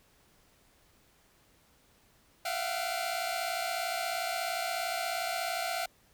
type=tone cluster; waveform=sawtooth; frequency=660 / 694 / 751 / 2373 / 4206 Hz; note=E5 / F5 / F#5 / D7 / C8; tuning=+2 / -11 / +26 / +17 / +8 cents; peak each=-36 / -31 / -33 / -40 / -40 dBFS; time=2.45-5.86 s; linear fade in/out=5 ms; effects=pink hiss -65 dBFS RMS until 6.13 s